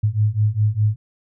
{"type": "beating tone pair", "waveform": "sine", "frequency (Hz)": [103.83, 108.73], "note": ["G#2", "A2"], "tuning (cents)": [0, -20], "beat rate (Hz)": 4.9, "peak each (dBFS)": [-19, -18], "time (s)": [0.03, 0.96], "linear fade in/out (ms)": 10, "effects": []}